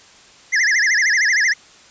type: tone with vibrato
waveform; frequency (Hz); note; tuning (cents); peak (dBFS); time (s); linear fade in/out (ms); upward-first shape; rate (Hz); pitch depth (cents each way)
square; 1864.7; A#6; 0; -14; 0.52-1.54; 20; sine; 13; 210
effects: white hiss -46 dBFS RMS until 1.9 s + resampled to 16000 Hz